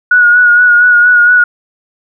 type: tone with vibrato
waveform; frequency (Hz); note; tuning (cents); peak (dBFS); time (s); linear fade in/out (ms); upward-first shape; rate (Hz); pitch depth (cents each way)
sine; 1453; F#6; -32; -3; 0.11-1.44; 5; sine; 4.3; 30
effects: none